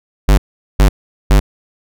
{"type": "tone bursts", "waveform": "square", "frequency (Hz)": 49.54, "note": "G1", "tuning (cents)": 19, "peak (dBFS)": -6, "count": 3, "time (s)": [0.28, 1.4], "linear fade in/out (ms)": 10, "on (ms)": 100, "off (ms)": 410, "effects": []}